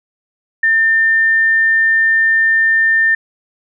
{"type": "tone", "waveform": "sine", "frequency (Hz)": 1800, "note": "A6", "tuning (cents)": 39, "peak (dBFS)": -9, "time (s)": [0.63, 3.15], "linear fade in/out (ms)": 5, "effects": []}